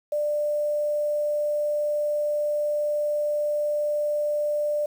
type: tone with quantisation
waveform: sine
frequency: 593 Hz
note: D5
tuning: 17 cents sharp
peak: -22 dBFS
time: 0.12-4.86 s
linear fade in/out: 5 ms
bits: 8
effects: none